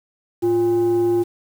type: tone with frequency modulation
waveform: sine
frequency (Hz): 349.8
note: F4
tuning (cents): +3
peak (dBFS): -14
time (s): 0.42-1.24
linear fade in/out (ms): 20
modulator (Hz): 459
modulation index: 0.31
effects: tanh soft clip ceiling -10 dBFS + 7-bit